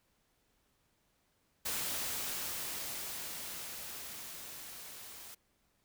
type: noise with level ramp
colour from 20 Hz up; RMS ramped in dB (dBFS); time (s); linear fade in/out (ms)
white; -36 to -50; 1.65-5.35; 10
effects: pink hiss -75 dBFS RMS until 5.84 s